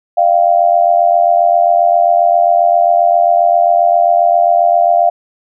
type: tone with amplitude modulation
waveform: sine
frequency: 691 Hz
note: F5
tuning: 19 cents flat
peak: -3 dBFS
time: 0.17-5.1 s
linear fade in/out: 10 ms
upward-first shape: sine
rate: 87.5 Hz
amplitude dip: 85%
effects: none